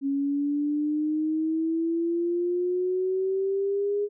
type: exponential sweep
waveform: sine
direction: up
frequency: 274.8 to 413.5 Hz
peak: -23 dBFS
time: 0.01-4.09 s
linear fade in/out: 50 ms
effects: none